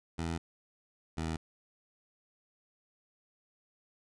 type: tone pair in turn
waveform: 15% pulse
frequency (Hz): 82.7 / 80.67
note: E2 / E2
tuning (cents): +6 / -37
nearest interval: unison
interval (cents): 43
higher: first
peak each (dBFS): -27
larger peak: neither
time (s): 0.18-0.38 / 1.17-1.37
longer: neither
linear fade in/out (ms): 10
effects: resampled to 22050 Hz